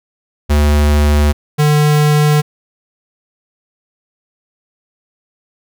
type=tone pair in turn; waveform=square; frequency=73.9 / 149.56 Hz; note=D2 / D3; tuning=+11 / +32 cents; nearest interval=octave; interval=1221 cents; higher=second; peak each=-9 / -9 dBFS; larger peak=neither; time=0.49-1.33 / 1.58-2.42 s; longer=neither; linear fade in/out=20 ms; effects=none